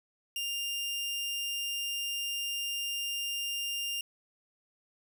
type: tone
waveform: sawtooth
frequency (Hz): 2800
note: F7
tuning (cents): +4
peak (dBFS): -29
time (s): 0.36-4.01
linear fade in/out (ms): 2
effects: none